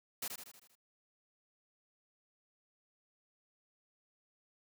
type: noise with echo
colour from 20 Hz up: white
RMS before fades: -39 dBFS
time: 0.22-0.28 s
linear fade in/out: 5 ms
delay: 79 ms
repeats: 6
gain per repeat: -5 dB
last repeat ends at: 0.754 s
effects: none